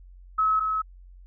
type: tone pair in turn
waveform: sine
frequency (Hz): 1288 / 1288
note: E6 / E6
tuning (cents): -41 / -41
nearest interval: unison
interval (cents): 0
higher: neither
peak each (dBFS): -19 / -23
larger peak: first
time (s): 0.38-0.6 / 0.6-0.82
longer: neither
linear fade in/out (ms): 10
effects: added 45 Hz sine -45 dBFS peak until 1.26 s